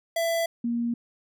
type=tone pair in turn; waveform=square / sine; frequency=667 / 235.8 Hz; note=E5 / A#3; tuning=+20 / +20 cents; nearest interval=octave + tritone; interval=1800 cents; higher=first; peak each=-24 dBFS; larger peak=neither; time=0.16-0.46 / 0.64-0.94 s; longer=neither; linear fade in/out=5 ms; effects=none